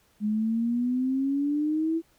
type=exponential sweep; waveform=sine; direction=up; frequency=207.7 to 331.9 Hz; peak=-23 dBFS; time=0.2-2.02 s; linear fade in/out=50 ms; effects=pink hiss -64 dBFS RMS until 2.18 s